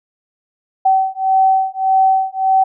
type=beating tone pair; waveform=sine; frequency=764 / 765.7 Hz; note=G5 / G5; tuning=-45 / -41 cents; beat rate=1.7 Hz; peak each=-14 dBFS; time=0.85-2.64 s; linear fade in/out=10 ms; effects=none